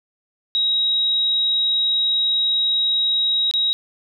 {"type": "tone with dropouts", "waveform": "sine", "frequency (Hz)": 3815, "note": "A#7", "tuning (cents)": 39, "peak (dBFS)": -16, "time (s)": [0.55, 3.73], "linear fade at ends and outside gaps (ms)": 0, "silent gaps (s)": [3.512, 3.538], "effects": []}